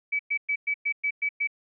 sine tone bursts, 2291 Hz, D7, 44 cents flat, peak -23 dBFS, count 8, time 0.12-1.474 s, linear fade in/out 10 ms, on 73 ms, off 110 ms, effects none

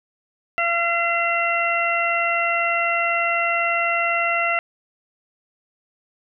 harmonic tone, 682 Hz, F5, 41 cents flat, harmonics 1 / 2 / 3 / 4, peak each -24 / -24 / -23 / -24 dBFS, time 0.58-4.59 s, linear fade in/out 0 ms, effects none

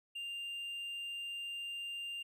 triangle tone, 2794 Hz, F7, in tune, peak -38 dBFS, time 0.15-2.23 s, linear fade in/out 10 ms, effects none

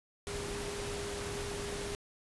sine tone in noise, 406 Hz, G#4, 39 cents flat, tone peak -40 dBFS, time 0.27-1.95 s, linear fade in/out 0 ms, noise pink, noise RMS -40 dBFS, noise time 0.27-1.95 s, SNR -3 dB, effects resampled to 24000 Hz

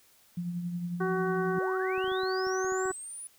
sine tone with tremolo, 174.61 Hz, F3, in tune, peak -29 dBFS, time 0.37-1.59 s, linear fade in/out 5 ms, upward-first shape triangle, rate 11 Hz, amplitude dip 50%
harmonic tone, 375.9 Hz, F#4, 27 cents sharp, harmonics 1 / 2 / 3 / 4 / 5, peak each -29 / -37 / -36 / -36 / -47 dBFS, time 1-2.92 s, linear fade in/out 10 ms
sine linear sweep, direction up, 280 to 9956 Hz, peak -39 dBFS, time 1.57-3.27 s, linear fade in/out 0 ms
clicks, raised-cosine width 3 ms, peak -38 dBFS, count 10, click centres 1.979 / 2.043 / 2.079 / 2.118 / 2.234 / 2.469 / 2.646 / 2.722 / 2.856 / 2.907 s
effects white hiss -62 dBFS RMS until 3.38 s

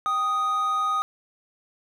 triangle tone pair together, 784 / 1244.5 Hz, G5 / D#6, 0 / 0 cents, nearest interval minor sixth, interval 800 cents, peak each -32 / -20 dBFS, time 0.06-1.02 s, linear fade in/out 0 ms, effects none

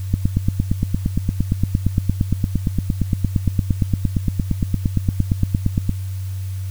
click train, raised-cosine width 5 ms, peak -4 dBFS, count 51, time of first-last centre 0.14-5.894 s, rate 8.69 Hz, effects added 95 Hz sine -23 dBFS peak until 6.7 s + white hiss -45 dBFS RMS until 6.7 s

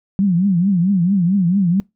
sine tone with vibrato, 185 Hz, F#3, in tune, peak -12 dBFS, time 0.19-1.8 s, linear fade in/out 0 ms, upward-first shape triangle, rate 4.5 Hz, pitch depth 200 cents each way, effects noise-tail reverb RT60 0.2 s tail -25 dB re dry

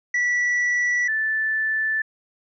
triangle / sine tone pair in turn, 1954 / 1756.2 Hz, B6 / A6, -19 / -4 cents, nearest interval major second, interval 185 cents, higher first, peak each -17 / -20 dBFS, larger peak first, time 0.14-1.08 / 1.08-2.02 s, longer neither, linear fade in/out 5 ms, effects resampled to 16000 Hz

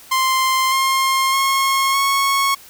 sawtooth tone with pitch steps, 1047 / 1064.7 / 1082.7 / 1101 Hz, C6 / C6 / C#6 / C#6, +1 / +30 / -41 / -12 cents, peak -11 dBFS, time 0.11-2.55 s, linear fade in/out 10 ms, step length 610 ms, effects white hiss -43 dBFS RMS until 2.69 s

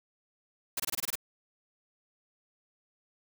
white noise bursts, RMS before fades -32 dBFS, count 8, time 0.77-1.155 s, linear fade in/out 5 ms, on 28 ms, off 23 ms, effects none

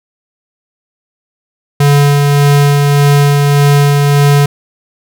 square tone with tremolo, 143.3 Hz, D3, 42 cents flat, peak -5 dBFS, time 1.8-4.46 s, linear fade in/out 5 ms, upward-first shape sine, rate 1.7 Hz, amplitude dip 25%, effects none

